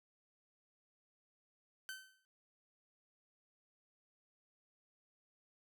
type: tone with exponential decay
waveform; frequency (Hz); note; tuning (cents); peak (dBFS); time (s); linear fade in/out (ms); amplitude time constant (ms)
sawtooth; 1535; G6; -37; -38; 1.89-2.25; 0; 77
effects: none